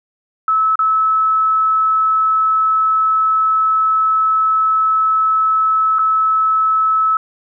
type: tone with dropouts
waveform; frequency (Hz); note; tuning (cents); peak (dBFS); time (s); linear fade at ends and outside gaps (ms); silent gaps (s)
sine; 1300; E6; -24; -11; 0.48-7.17; 2; 0.756-0.791 / 5.986-5.991
effects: none